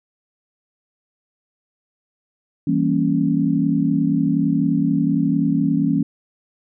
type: chord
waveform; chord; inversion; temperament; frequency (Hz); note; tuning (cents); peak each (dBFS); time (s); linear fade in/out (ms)
sine; E diminished seventh; none; equal; 164.81 / 196 / 233.1 / 277.2; E3 / G3 / Bb3 / Db4; 0 / 0 / 0 / 0; -21 / -23 / -22 / -19; 2.67-6.03; 5
effects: none